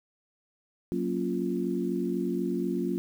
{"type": "chord", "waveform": "sine", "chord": "Gb major seventh", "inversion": "none", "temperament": "equal", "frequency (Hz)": [185, 233.1, 277.2, 349.2], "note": ["Gb3", "Bb3", "Db4", "F4"], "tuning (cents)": [0, 0, 0, 0], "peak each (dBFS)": [-32, -33, -33, -31], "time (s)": [0.92, 2.98], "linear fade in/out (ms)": 0, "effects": ["9-bit"]}